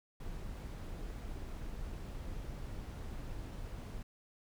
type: noise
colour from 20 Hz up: brown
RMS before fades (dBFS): -43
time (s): 0.2-4.03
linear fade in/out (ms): 5
effects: none